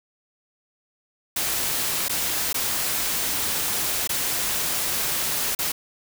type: noise with dropouts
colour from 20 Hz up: white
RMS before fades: -25 dBFS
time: 1.36-5.72 s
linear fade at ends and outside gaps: 5 ms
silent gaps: 2.084-2.094 / 2.529-2.543 / 4.075-4.092 / 5.55-5.589 s
effects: none